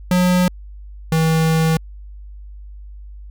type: tone pair in turn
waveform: square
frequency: 180.6 / 160.9 Hz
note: F#3 / E3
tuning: -42 / -42 cents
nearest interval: major second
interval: 200 cents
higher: first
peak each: -13 / -14 dBFS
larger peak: first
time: 0.11-0.48 / 1.12-1.77 s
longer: second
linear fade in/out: 2 ms
effects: added 50 Hz sine -33 dBFS peak until 3.3 s